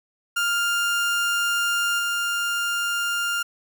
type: tone with level steps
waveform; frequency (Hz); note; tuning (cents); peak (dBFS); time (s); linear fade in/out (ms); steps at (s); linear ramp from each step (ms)
30% pulse; 1401; F6; +5; -18 / -20; 0.36-3.43; 10; 1.98; 20
effects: none